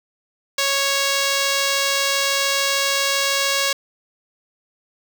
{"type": "tone", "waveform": "5% pulse", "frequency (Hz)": 553, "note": "C#5", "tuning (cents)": -4, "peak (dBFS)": -6, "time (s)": [0.58, 3.73], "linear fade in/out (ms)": 5, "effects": []}